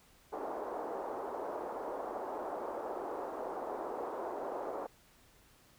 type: band-pass noise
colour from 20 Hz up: pink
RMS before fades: -40 dBFS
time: 0.32-4.87 s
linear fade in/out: 10 ms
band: 370 to 1000 Hz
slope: 24 dB/octave
effects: pink hiss -64 dBFS RMS until 5.78 s